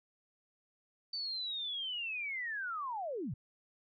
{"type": "linear sweep", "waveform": "sine", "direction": "down", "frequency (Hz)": [4589, 94.4], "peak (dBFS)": -36, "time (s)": [1.13, 3.34], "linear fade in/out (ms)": 5, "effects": []}